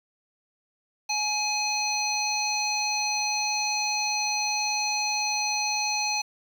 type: harmonic tone with a mistuned harmonic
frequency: 841 Hz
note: G#5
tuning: 22 cents sharp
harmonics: 1 / 3 / 5 / 7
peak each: -30 / -30 / -30 / -30 dBFS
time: 1.09-6.22 s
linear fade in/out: 10 ms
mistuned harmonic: 7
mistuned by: +33 cents
effects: 8-bit